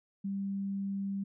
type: tone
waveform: sine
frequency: 197 Hz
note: G3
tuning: 9 cents sharp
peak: -32 dBFS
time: 0.24-1.24 s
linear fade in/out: 10 ms
effects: none